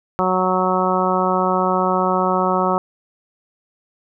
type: harmonic tone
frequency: 185 Hz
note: F#3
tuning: in tune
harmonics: 1 / 2 / 3 / 4 / 5 / 6 / 7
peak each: -23 / -23 / -23 / -23 / -23 / -23 / -23 dBFS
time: 0.19-2.78 s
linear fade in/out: 0 ms
effects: none